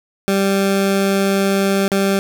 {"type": "tone with dropouts", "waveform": "20% pulse", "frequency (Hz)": 196, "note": "G3", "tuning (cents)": 0, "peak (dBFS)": -9, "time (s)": [0.28, 2.19], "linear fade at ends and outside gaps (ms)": 0, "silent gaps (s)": [1.88, 1.918], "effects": []}